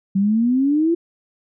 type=exponential sweep; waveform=sine; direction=up; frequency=190 to 345 Hz; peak=-14 dBFS; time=0.15-0.95 s; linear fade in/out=10 ms; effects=none